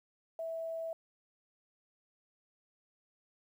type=tone; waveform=sine; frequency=655 Hz; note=E5; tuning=11 cents flat; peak=-36 dBFS; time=0.39-0.93 s; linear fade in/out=2 ms; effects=11-bit